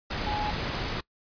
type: tone in noise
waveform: sine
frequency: 840 Hz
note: G#5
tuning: 19 cents sharp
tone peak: -29 dBFS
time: 0.26-0.51 s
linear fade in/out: 10 ms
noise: pink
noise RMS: -31 dBFS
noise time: 0.1-1.01 s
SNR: -1 dB
effects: noise-tail reverb RT60 0.1 s tail -23 dB re dry + resampled to 11025 Hz